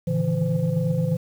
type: tone cluster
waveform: sine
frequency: 114.2 / 142.8 / 157 / 165.5 / 512 Hz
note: A#2 / D3 / D#3 / E3 / C5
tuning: -35 / -48 / +16 / +7 / -38 cents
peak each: -28 / -25 / -31 / -22 / -28 dBFS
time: 0.07-1.17 s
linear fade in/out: 10 ms
effects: tanh soft clip ceiling -12 dBFS + 8-bit